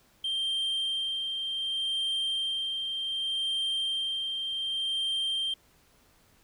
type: tone with tremolo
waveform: sine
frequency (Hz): 3163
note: G7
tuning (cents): +15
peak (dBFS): -24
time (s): 0.24-5.54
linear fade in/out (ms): 5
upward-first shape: sine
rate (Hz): 0.66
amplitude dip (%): 45
effects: tanh soft clip ceiling -26 dBFS + pink hiss -63 dBFS RMS until 6.43 s